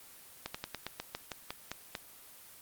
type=slowing click train; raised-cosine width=0.2 ms; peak=-19 dBFS; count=11; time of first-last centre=0.46-1.952 s; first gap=85 ms; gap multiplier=1.12; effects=white hiss -54 dBFS RMS until 2.61 s + Opus 24 kbps